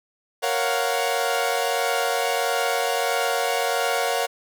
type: chord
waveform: sawtooth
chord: Gb major seventh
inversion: first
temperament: equal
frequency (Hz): 466.2 / 554.4 / 698.5 / 740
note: Bb4 / Db5 / F5 / Gb5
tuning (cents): 0 / 0 / 0 / 0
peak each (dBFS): -23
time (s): 0.42-4.27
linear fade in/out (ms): 20
effects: none

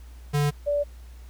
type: tone pair in turn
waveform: square / sine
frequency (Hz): 145.8 / 579.8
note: D3 / D5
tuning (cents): -12 / -22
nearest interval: 2 octaves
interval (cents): 2390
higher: second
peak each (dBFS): -21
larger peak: neither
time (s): 0.33-0.51 / 0.66-0.84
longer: neither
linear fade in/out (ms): 20
effects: added 60 Hz sine -41 dBFS peak until 1.29 s + pink hiss -57 dBFS RMS until 1.29 s

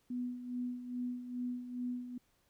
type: tone with tremolo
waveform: sine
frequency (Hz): 246.9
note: B3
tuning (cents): 0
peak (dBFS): -34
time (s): 0.1-2.18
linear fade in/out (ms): 5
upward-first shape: sine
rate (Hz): 2.4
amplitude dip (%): 65
effects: pink hiss -74 dBFS RMS until 2.49 s

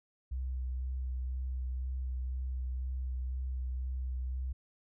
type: tone with vibrato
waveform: sine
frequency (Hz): 63.8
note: C2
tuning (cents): -43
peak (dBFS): -33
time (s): 0.31-4.53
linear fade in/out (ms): 10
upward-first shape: sine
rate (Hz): 2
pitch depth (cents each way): 17
effects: none

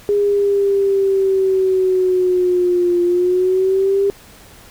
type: linear two-way sweep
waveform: sine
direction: down then up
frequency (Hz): 410 to 349.2 to 400.2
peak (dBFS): -12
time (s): 0.09-4.1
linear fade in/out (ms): 0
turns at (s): 3.03
effects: pink hiss -43 dBFS RMS until 4.7 s

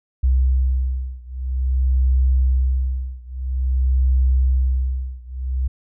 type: beating tone pair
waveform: sine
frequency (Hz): 64.2 / 64.7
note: C2 / C2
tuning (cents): -32 / -19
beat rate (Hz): 0.5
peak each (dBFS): -18 / -19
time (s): 0.23-5.68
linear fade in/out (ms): 10
effects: none

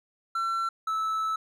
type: tone pair in turn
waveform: triangle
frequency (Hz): 1350 / 1308.5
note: E6 / E6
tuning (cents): +41 / -13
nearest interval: minor second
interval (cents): 54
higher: first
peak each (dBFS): -24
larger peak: neither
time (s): 0.35-0.69 / 0.87-1.36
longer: second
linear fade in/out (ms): 5
effects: none

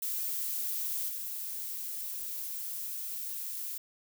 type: noise with level steps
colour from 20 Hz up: violet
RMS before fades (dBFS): -34 / -38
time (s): 0.02-3.78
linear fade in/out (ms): 5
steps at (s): 1.08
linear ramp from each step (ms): 20
effects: none

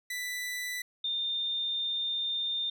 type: tone pair in turn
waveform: sawtooth / sine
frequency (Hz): 1982 / 3618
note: B6 / A7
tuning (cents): +6 / +48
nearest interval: minor seventh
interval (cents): 1042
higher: second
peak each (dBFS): -30 / -29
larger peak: second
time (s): 0.1-0.82 / 1.04-2.7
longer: second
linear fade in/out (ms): 5
effects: none

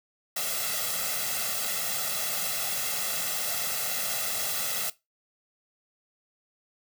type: noise with comb filter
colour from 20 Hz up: white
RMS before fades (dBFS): -30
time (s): 0.36-4.9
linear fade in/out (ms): 5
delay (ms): 1.5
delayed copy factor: +1
effects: noise-tail reverb RT60 0.2 s tail -18 dB re dry + high-pass 150 Hz 12 dB/octave

